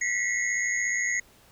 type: tone cluster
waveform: sine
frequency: 1949 / 2063 / 2140 / 6650 Hz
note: B6 / C7 / C7 / G#8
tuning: -23 / -25 / +38 / +1 cents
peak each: -27 / -34 / -32 / -31 dBFS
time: 0.01-1.2 s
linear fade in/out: 5 ms
effects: pink hiss -57 dBFS RMS until 1.51 s